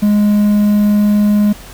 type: tone with quantisation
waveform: triangle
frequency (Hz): 207.7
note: G#3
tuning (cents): 0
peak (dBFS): -6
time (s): 0.02-1.53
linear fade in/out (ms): 10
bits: 6
effects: added 45 Hz sine -38 dBFS peak until 1.73 s + pink hiss -36 dBFS RMS until 1.73 s